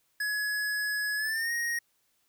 square tone with pitch glide, 1688 to 1873 Hz, G#6 to A#6, +28 to +8 cents, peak -29 dBFS, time 0.2-1.79 s, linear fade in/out 5 ms, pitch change +180 cents, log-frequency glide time 1.16-1.52 s, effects white hiss -72 dBFS RMS until 2.28 s

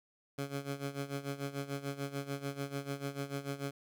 15% pulse tone with tremolo, 139.8 Hz, C#3, 15 cents sharp, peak -28 dBFS, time 0.38-3.71 s, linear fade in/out 5 ms, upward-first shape sine, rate 6.8 Hz, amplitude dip 80%, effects none

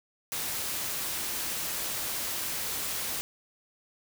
white noise, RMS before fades -33 dBFS, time 0.32-3.21 s, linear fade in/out 0 ms, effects none

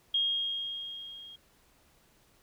sine tone with level ramp, 3251 Hz, G#7, 38 cents flat, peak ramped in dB -24 to -46 dBFS, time 0.14-1.36 s, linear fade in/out 5 ms, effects pink hiss -65 dBFS RMS until 2.42 s

